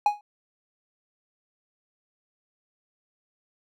triangle tone with exponential decay, 830 Hz, G#5, 1 cent flat, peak -12 dBFS, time 0.06-0.21 s, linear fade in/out 2 ms, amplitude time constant 32 ms, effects none

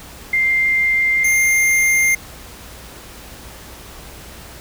sine / square tone pair in turn, 2098 / 2109 Hz, C7 / C7, +4 / +13 cents, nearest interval unison, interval 9 cents, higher second, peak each -13 dBFS, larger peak neither, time 0.33-1.24 / 1.24-2.15 s, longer neither, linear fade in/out 5 ms, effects added 60 Hz sine -42 dBFS peak until 4.6 s + pink hiss -38 dBFS RMS until 4.6 s

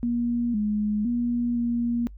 sine tone with pitch steps, 238 / 210 / 239.4 / 236.8 Hz, A#3 / G#3 / A#3 / A#3, +36 / +19 / +46 / +27 cents, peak -22 dBFS, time 0.03-2.07 s, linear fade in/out 0 ms, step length 510 ms, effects noise-tail reverb RT60 0.1 s tail -24 dB re dry + added 50 Hz sine -40 dBFS peak until 2.17 s

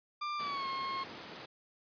40% pulse tone with pitch glide, 1189 to 1077.8 Hz, D6 to C#6, +21 to -49 cents, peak -34 dBFS, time 0.21-1.04 s, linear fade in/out 10 ms, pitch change -170 cents, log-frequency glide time 0.37-0.67 s
pink high-pass noise, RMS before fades -47 dBFS, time 0.39-1.46 s, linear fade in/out 10 ms, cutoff 200 Hz, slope 12 dB/octave
effects resampled to 11025 Hz

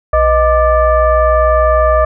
sine tone with frequency modulation, 622.3 Hz, D#5, in tune, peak -7 dBFS, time 0.13-2.05 s, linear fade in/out 5 ms, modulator 562 Hz, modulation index 1.1, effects none

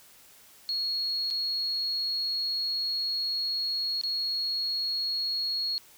triangle tone with dropouts, 4316 Hz, C#8, 47 cents flat, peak -24 dBFS, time 0.69-5.78 s, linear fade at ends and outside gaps 0 ms, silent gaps 1.303-1.309 / 4.013-4.036 s, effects tanh soft clip ceiling -25 dBFS + white hiss -55 dBFS RMS until 5.97 s

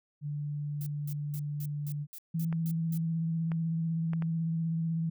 sine tone, 146.83 Hz, D3, in tune, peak -32 dBFS, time 0.21-2.07 s, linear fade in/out 50 ms
violet noise bursts, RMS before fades -45 dBFS, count 9, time 0.81-2.976 s, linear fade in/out 0 ms, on 54 ms, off 210 ms
sine tone with vibrato, 163.9 Hz, E3, 10 cents flat, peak -28 dBFS, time 2.34-5.1 s, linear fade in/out 10 ms, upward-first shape sine, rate 16 Hz, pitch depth 22 cents each way
clicks, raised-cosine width 0.5 ms, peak -27 dBFS, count 4, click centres 2.527 / 3.518 / 4.134 / 4.223 s
effects none

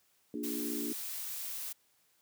sine chord, Bb dominant seventh, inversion none, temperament equal, 233.1 / 293.7 / 349.2 / 415.3 Hz, Bb3 / D4 / F4 / Ab4, 0 / 0 / 0 / 0 cents, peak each -40 / -38 / -44 / -44 dBFS, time 0.34-0.93 s, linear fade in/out 2 ms
blue noise, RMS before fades -40 dBFS, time 0.43-1.73 s, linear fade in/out 10 ms
effects white hiss -71 dBFS RMS until 2.21 s + high-pass 60 Hz 12 dB/octave

